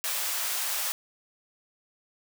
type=high-pass noise; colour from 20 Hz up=white; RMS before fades=-30 dBFS; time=0.04-0.92 s; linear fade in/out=0 ms; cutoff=580 Hz; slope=24 dB/octave; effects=none